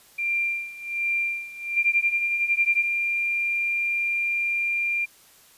sine tone with tremolo, 2378 Hz, D7, 21 cents sharp, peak -21 dBFS, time 0.18-2.84 s, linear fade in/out 10 ms, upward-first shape sine, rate 1.3 Hz, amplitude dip 85%
sine tone, 2389 Hz, D7, 29 cents sharp, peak -22 dBFS, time 1.75-5.06 s, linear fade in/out 20 ms
effects white hiss -54 dBFS RMS until 5.57 s + resampled to 32000 Hz

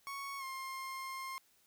30% pulse tone with pitch glide, 1108.7 to 1061.1 Hz, C#6 to C6, 0 to +24 cents, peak -38 dBFS, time 0.07-1.38 s, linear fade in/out 0 ms, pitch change -76 cents, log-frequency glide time 0.38-0.44 s, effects white hiss -70 dBFS RMS until 1.66 s

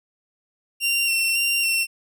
sawtooth tone with vibrato, 2740 Hz, F7, 34 cents flat, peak -16 dBFS, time 0.8-1.87 s, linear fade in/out 50 ms, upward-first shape square, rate 1.8 Hz, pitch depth 18 cents each way, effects none

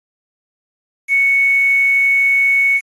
sine tone with quantisation, 2217 Hz, C#7, in tune, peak -10 dBFS, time 1.08-2.81 s, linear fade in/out 50 ms, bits 6, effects AAC 32 kbps

